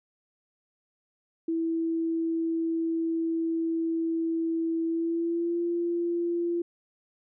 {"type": "tone with pitch glide", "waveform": "sine", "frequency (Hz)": [328.6, 343.3], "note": ["E4", "F4"], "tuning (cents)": [-5, -30], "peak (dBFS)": -25, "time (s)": [1.48, 6.62], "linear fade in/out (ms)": 5, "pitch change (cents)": 75, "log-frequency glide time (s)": [4.85, 5.6], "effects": []}